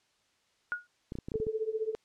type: tone with exponential decay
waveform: sine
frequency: 1444 Hz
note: F#6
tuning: 43 cents flat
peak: -26 dBFS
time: 0.72-0.87 s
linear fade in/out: 0 ms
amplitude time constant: 31 ms
type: clicks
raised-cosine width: 3 ms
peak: -25 dBFS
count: 8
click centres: 1.121 / 1.154 / 1.187 / 1.285 / 1.318 / 1.356 / 1.401 / 1.468 s
type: tone with tremolo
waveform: sine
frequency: 438.8 Hz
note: A4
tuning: 5 cents flat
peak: -26 dBFS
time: 1.34-1.95 s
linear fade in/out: 0 ms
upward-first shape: triangle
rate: 15 Hz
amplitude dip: 95%
effects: white hiss -71 dBFS RMS until 2.04 s + low-pass 6000 Hz 12 dB/octave